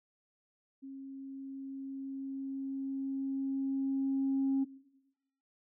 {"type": "tone with level ramp", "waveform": "sine", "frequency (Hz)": 270.6, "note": "C#4", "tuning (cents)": -42, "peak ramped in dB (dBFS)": [-43, -25], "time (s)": [0.82, 4.65], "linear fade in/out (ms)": 20, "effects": ["noise-tail reverb RT60 0.9 s tail -19 dB re dry", "tanh soft clip ceiling -24 dBFS"]}